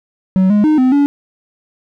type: tone with pitch steps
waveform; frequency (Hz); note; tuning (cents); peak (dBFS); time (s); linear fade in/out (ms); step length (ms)
triangle; 187.9 / 207.9 / 307.4 / 256.5 / 285.3; F#3 / G#3 / D#4 / C4 / C#4; +27 / +2 / -21 / -34 / +50; -6; 0.36-1.06; 0; 140
effects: none